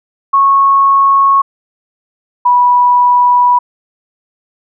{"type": "tone pair in turn", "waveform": "sine", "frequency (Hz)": [1100, 980], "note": ["C#6", "B5"], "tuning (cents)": [-14, -14], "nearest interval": "major second", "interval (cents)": 200, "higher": "first", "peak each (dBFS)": -5, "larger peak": "neither", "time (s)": [[0.33, 1.42], [2.45, 3.59]], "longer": "second", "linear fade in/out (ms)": 10, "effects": []}